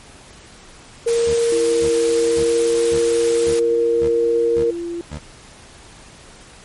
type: tone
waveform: sine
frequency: 466.2 Hz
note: A#4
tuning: in tune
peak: -14 dBFS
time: 1.06-4.71 s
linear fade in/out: 10 ms
type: noise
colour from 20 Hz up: white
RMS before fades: -28 dBFS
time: 1.07-3.6 s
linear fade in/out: 10 ms
type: tone bursts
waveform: 20% pulse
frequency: 75.1 Hz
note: D2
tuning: 39 cents sharp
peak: -22 dBFS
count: 8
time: 1.26-5.192 s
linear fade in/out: 20 ms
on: 89 ms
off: 460 ms
type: tone with pitch glide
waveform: sine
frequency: 335.2 to 341.7 Hz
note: E4 to F4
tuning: +29 to -38 cents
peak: -23 dBFS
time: 1.52-5.01 s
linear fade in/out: 0 ms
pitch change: +33 cents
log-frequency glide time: 2.38-2.81 s
effects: pink hiss -43 dBFS RMS until 6.64 s + MP3 48 kbps